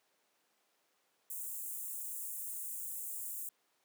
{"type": "high-pass noise", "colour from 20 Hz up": "white", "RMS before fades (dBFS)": -42, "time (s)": [1.3, 3.49], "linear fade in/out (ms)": 2, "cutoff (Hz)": 7400, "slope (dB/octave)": 48, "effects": ["pink hiss -75 dBFS RMS until 3.84 s", "high-pass 400 Hz 12 dB/octave"]}